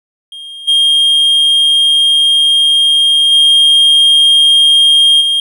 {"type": "tone with level steps", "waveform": "triangle", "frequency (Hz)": 3224, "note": "G7", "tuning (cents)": 48, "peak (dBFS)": [-24, -5, -3, -8], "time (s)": [0.32, 5.4], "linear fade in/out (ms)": 2, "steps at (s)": [0.67, 3.31, 5.2], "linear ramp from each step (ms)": 20, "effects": []}